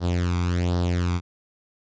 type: tone with flanger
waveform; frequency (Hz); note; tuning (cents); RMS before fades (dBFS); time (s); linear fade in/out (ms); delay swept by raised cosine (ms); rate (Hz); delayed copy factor
sawtooth; 88; F2; +14; -23; 0-1.21; 50; 0.21 to 0.86; 1.3; +0.75
effects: resampled to 16000 Hz